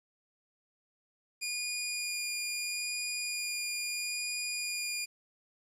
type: tone with vibrato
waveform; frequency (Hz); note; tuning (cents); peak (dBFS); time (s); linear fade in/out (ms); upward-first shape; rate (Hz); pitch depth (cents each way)
15% pulse; 2432; D#7; -40; -26; 1.41-5.06; 20; sine; 0.76; 9
effects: low-pass 12000 Hz 12 dB/octave + 11-bit